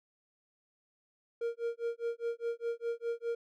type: tone with tremolo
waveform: triangle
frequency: 467.2 Hz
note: A#4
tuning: 4 cents sharp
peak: -28 dBFS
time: 1.41-3.35 s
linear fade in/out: 5 ms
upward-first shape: sine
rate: 4.9 Hz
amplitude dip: 100%
effects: none